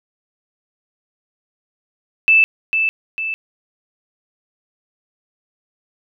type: tone with echo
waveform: sine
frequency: 2637 Hz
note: E7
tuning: in tune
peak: -8 dBFS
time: 2.28-2.44 s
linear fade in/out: 0 ms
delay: 450 ms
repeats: 2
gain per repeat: -6 dB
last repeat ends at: 3.34 s
effects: none